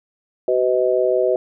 harmonic tone, 126.2 Hz, B2, 38 cents sharp, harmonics 3 / 4 / 5, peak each -19 / -19 / -19 dBFS, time 0.48-1.36 s, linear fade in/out 2 ms, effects none

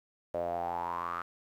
sawtooth tone with band-pass filter sweep, 86.2 Hz, F2, 22 cents flat, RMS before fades -35 dBFS, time 0.34-1.22 s, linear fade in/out 5 ms, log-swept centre 580 to 1300 Hz, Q 8.5, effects 11-bit

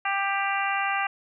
harmonic tone, 394.9 Hz, G4, 13 cents sharp, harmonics 2 / 3 / 4 / 5 / 6 / 7, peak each -28 / -30 / -31 / -32 / -33 / -33 dBFS, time 0.05-1.07 s, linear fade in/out 5 ms, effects none

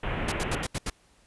pink low-pass noise, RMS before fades -31 dBFS, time 0.03-0.63 s, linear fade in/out 5 ms, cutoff 3000 Hz, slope 48 dB/octave
pink noise bursts, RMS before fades -30 dBFS, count 6, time 0.28-0.9 s, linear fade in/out 5 ms, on 40 ms, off 76 ms
effects pink hiss -62 dBFS RMS until 1.26 s + resampled to 24000 Hz

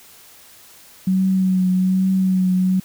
sine tone with vibrato, 186.9 Hz, F#3, 18 cents sharp, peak -14 dBFS, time 1.07-2.8 s, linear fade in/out 5 ms, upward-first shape triangle, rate 1.2 Hz, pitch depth 29 cents each way, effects white hiss -46 dBFS RMS until 2.84 s

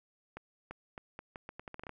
accelerating click train, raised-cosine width 0.5 ms, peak -28 dBFS, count 13, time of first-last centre 0.37-1.893 s, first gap 340 ms, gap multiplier 0.79, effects none

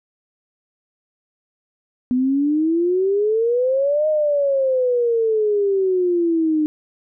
sine exponential two-way sweep, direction up then down, 246.9 to 622.3 to 302.1 Hz, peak -15 dBFS, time 2.11-6.66 s, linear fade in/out 0 ms, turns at 4.08 s, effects none

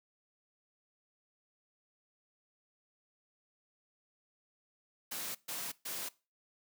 white noise bursts, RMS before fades -40 dBFS, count 3, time 5.11-6.09 s, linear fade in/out 10 ms, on 240 ms, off 130 ms, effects noise-tail reverb RT60 0.3 s tail -21 dB re dry + high-pass 150 Hz 12 dB/octave

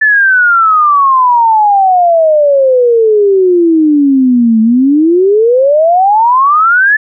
sine exponential two-way sweep, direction down then up, 1760 to 218 to 1760 Hz, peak -4 dBFS, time 0.01-6.97 s, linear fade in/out 10 ms, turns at 4.61 s, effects none

